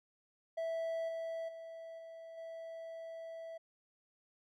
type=tone with level steps; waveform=triangle; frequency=657 Hz; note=E5; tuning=6 cents flat; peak=-33 / -36 / -44 / -46 / -42 dBFS; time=0.57-3.58 s; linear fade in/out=10 ms; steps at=1.08 / 1.48 / 1.98 / 2.37 s; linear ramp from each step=10 ms; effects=none